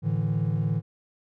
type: chord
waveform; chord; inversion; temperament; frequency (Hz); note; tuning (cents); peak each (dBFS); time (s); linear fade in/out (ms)
triangle; A suspended fourth; none; equal with one note detuned; 110 / 147.68 / 164.81; A2 / D3 / E3; 0 / +10 / 0; -25; 0.02-0.82; 50
effects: tanh soft clip ceiling -14 dBFS